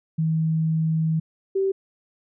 sine tone pair in turn, 160 / 387 Hz, D#3 / G4, +49 / -22 cents, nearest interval octave + minor third, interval 1529 cents, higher second, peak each -19 dBFS, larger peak neither, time 0.18-1.2 / 1.55-1.72 s, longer first, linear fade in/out 10 ms, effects none

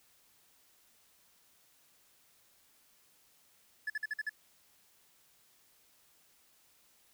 triangle tone bursts, 1719 Hz, A6, 41 cents flat, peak -31 dBFS, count 6, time 3.87-4.295 s, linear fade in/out 5 ms, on 30 ms, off 49 ms, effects white hiss -67 dBFS RMS until 7.13 s

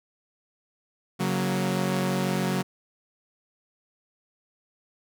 sawtooth chord, F# major, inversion second, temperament equal, 138.59 / 185 / 233.1 Hz, C#3 / F#3 / A#3, 0 / 0 / 0 cents, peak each -26 / -22 / -28 dBFS, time 1.19-2.63 s, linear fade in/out 20 ms, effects none

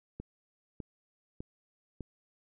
click train, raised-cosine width 3 ms, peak -27 dBFS, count 4, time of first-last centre 0.2-2.007 s, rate 1.66 Hz, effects none

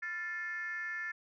sine tone with frequency modulation, 1760 Hz, A6, in tune, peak -35 dBFS, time 0.02-1.12 s, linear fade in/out 10 ms, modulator 377 Hz, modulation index 0.73, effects tanh soft clip ceiling -31 dBFS

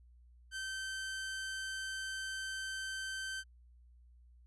sawtooth tone, 1548 Hz, G6, 22 cents flat, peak -35 dBFS, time 0.51-3.44 s, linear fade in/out 50 ms, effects added 60 Hz sine -58 dBFS peak until 4.46 s + resampled to 24000 Hz

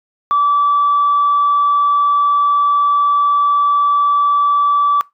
sine tone, 1156 Hz, D6, 28 cents flat, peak -9 dBFS, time 0.31-5.01 s, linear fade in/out 0 ms, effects noise-tail reverb RT60 0.2 s tail -22 dB re dry + tanh soft clip ceiling -6 dBFS

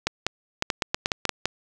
clicks, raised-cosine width 0.2 ms, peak -5 dBFS, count 11, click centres 0.07 / 0.266 / 0.624 / 0.702 / 0.822 / 0.945 / 1.059 / 1.118 / 1.253 / 1.293 / 1.456 s, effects none

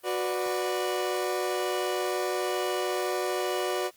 30% pulse chord, B minor, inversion second, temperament equal with one note detuned, 367.2 / 493.9 / 587.3 Hz, F#4 / B4 / D5, -13 / 0 / 0 cents, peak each -27 / -31 / -30 dBFS, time 0.03-3.91 s, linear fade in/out 50 ms, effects white hiss -60 dBFS RMS until 3.96 s + Opus 32 kbps

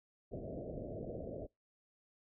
white low-pass noise, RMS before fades -44 dBFS, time 0.31-1.47 s, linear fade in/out 20 ms, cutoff 660 Hz, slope 96 dB/octave, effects noise-tail reverb RT60 0.2 s tail -25 dB re dry

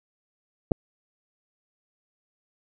clicks, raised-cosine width 2 ms, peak -24 / -7 dBFS, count 2, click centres 0.712 / 0.718 s, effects none

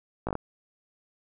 slowing click train, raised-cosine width 1 ms, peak -16 dBFS, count 5, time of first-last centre 0.27-0.354 s, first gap 17 ms, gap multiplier 1.14, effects none

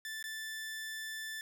sawtooth tone with dropouts, 1760 Hz, A6, in tune, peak -36 dBFS, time 0.05-1.41 s, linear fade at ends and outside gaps 1 ms, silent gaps 0.227-0.24 s, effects none

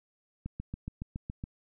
click train, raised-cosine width 5 ms, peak -24 dBFS, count 8, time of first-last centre 0.46-1.439 s, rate 7.15 Hz, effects none

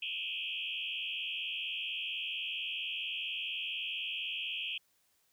sine tone with frequency modulation, 2883 Hz, F#7, 46 cents flat, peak -35 dBFS, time 0.02-4.78 s, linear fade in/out 5 ms, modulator 84.3 Hz, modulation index 4.8, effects white hiss -73 dBFS RMS until 5.32 s

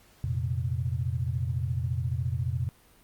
sine chord, F suspended fourth, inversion none, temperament equal, 87.31 / 116.54 / 130.81 Hz, F2 / Bb2 / C3, 0 / 0 / 0 cents, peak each -31 / -31 / -31 dBFS, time 0.24-2.69 s, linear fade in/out 0 ms, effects pink hiss -59 dBFS RMS until 3.03 s + Opus 48 kbps

